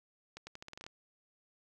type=accelerating click train; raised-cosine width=0.2 ms; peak=-29 dBFS; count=10; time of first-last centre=0.37-0.865 s; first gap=100 ms; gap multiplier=0.84; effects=none